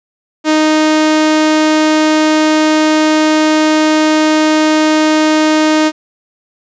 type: tone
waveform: sawtooth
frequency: 310 Hz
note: D#4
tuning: 6 cents flat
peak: -4 dBFS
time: 0.44-5.92 s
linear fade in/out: 50 ms
effects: resampled to 16000 Hz + 7-bit